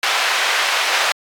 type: band-pass noise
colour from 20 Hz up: white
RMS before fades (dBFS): -18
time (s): 0.03-1.12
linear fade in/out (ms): 2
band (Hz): 660 to 3000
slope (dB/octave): 12
effects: high-pass 400 Hz 12 dB/octave + AAC 64 kbps